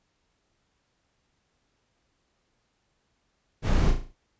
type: noise with echo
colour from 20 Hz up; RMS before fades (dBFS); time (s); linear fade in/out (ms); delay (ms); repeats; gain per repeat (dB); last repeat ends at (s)
brown; -22; 3.62-3.94; 50; 36; 6; -6; 4.156
effects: pink hiss -73 dBFS RMS until 4.39 s + resampled to 16000 Hz